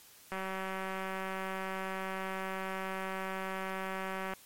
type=click train; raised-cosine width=0.5 ms; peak=-23 dBFS; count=764; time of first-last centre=0.32-4.336 s; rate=190 Hz; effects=white hiss -57 dBFS RMS until 4.45 s + MP3 64 kbps

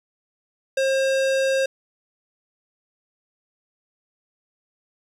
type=tone; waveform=square; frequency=535 Hz; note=C5; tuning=38 cents sharp; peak=-19 dBFS; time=0.77-1.66 s; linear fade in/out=5 ms; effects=low-pass 8000 Hz 12 dB/octave + 8-bit

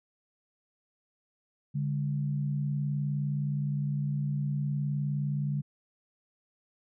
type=tone pair together; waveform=sine; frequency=144 / 203.5 Hz; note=D3 / G#3; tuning=-34 / -35 cents; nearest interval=tritone; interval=599 cents; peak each=-28 / -36 dBFS; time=1.74-5.62 s; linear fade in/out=20 ms; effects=none

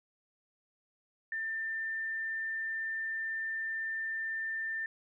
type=tone; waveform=sine; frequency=1791 Hz; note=A6; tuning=30 cents sharp; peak=-33 dBFS; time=1.32-4.86 s; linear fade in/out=2 ms; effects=none

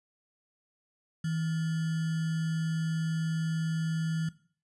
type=tone with sample-and-hold; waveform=sine; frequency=161.5 Hz; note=E3; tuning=35 cents flat; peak=-28 dBFS; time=1.24-4.29 s; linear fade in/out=5 ms; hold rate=1575 Hz; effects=noise-tail reverb RT60 0.5 s tail -18 dB re dry + resampled to 24000 Hz

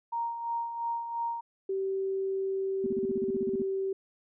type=tone with tremolo; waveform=sine; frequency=932.3 Hz; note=A#5; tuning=in tune; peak=-28 dBFS; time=0.12-1.41 s; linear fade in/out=10 ms; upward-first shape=sine; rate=2.9 Hz; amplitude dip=55%
type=tone; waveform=sine; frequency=386 Hz; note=G4; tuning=27 cents flat; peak=-28 dBFS; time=1.69-3.93 s; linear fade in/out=5 ms
type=tone bursts; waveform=sine; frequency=236.6 Hz; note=A#3; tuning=26 cents sharp; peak=-29 dBFS; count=13; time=2.84-3.62 s; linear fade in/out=2 ms; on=24 ms; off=39 ms
effects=none

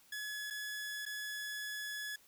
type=tone with dropouts; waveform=sawtooth; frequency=1698 Hz; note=G#6; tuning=38 cents sharp; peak=-36 dBFS; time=0.12-2.16 s; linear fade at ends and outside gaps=5 ms; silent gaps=0.502-0.506 / 1.054-1.062 s; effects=white hiss -65 dBFS RMS until 2.27 s

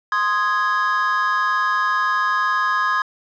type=chord; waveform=triangle; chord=Ab major; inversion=first; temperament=equal; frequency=1046.5 / 1244.5 / 1661.2 Hz; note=C6 / Eb6 / Ab6; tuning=0 / 0 / 0 cents; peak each=-19 dBFS; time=0.12-3.02 s; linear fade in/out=2 ms; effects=tanh soft clip ceiling -8 dBFS + resampled to 16000 Hz

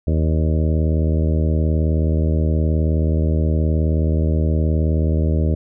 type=harmonic tone with a mistuned harmonic; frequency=79 Hz; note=D#2; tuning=27 cents sharp; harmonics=1 / 2 / 3 / 4 / 5 / 6 / 7 / 8; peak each=-16 / -22 / -26 / -28 / -30 / -32 / -33 / -34 dBFS; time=0.07-5.55 s; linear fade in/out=5 ms; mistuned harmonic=8; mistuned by=-37 cents; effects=none

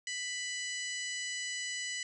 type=harmonic tone with a mistuned harmonic; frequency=990 Hz; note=B5; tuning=4 cents sharp; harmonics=2 / 3 / 4 / 5 / 6 / 7 / 8; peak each=-39 / -42 / -47 / -47 / -45 / -47 / -44 dBFS; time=0.07-2.03 s; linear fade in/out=2 ms; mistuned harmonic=4; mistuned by=+43 cents; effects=none

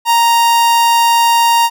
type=tone; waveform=45% pulse; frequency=932.3 Hz; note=A#5; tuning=in tune; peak=-8 dBFS; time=0.05-1.7 s; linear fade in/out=50 ms; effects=none

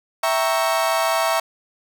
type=chord; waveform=35% pulse; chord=E diminished seventh; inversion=none; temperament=equal; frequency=659.3 / 784 / 932.3 / 1108.7 Hz; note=E5 / G5 / Bb5 / Db6; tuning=0 / 0 / 0 / 0 cents; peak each=-19 / -25 / -23 / -23 dBFS; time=0.23-1.4 s; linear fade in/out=5 ms; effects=none

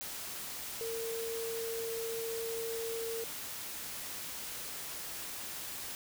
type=tone in noise; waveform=sine; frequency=456.4 Hz; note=A#4; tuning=37 cents flat; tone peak=-36 dBFS; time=0.81-3.24 s; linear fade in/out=0 ms; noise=white; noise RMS=-42 dBFS; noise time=0.01-5.95 s; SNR=+3 dB; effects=none

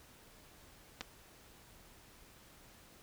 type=clicks; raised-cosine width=0.2 ms; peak=-22 / -26 dBFS; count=2; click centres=1.009 / 1.013 s; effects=pink hiss -60 dBFS RMS until 3.02 s

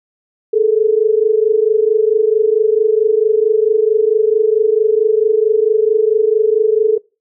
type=tone pair together; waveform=sine; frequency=423.9 / 448.4 Hz; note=G#4 / A4; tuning=+35 / +33 cents; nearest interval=minor second; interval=98 cents; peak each=-12 dBFS; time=0.53-6.98 s; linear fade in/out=10 ms; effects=noise-tail reverb RT60 0.3 s tail -23 dB re dry

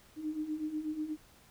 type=beating tone pair; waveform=sine; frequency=301.9 / 310.1 Hz; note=D4 / D#4; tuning=+48 / -6 cents; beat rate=8.2 Hz; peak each=-40 / -35 dBFS; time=0.16-1.17 s; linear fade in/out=50 ms; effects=pink hiss -61 dBFS RMS until 1.5 s

